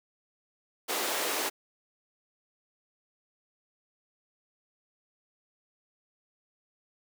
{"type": "high-pass noise", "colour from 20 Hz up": "pink", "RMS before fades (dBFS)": -31, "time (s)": [0.88, 1.5], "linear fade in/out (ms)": 20, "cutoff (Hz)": 340, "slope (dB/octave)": 24, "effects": []}